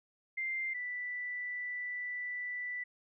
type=tone pair in turn; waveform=sine; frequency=2093 / 1975.5 Hz; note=C7 / B6; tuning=0 / 0 cents; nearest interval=minor second; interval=100 cents; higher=first; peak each=-33 / -36 dBFS; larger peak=first; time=0.37-0.74 / 0.74-2.84 s; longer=second; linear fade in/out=10 ms; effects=none